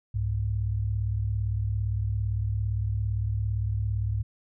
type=tone pair together; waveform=sine; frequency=65.9 / 103.52 Hz; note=C2 / G#2; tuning=+13 / -5 cents; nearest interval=minor sixth; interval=782 cents; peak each=-30 / -26 dBFS; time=0.14-4.23 s; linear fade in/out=10 ms; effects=none